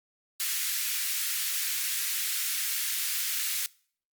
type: high-pass noise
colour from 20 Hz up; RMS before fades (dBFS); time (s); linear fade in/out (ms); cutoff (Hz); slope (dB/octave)
white; -30; 0.4-3.66; 0; 1600; 24
effects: noise-tail reverb RT60 0.5 s tail -23 dB re dry + Opus 48 kbps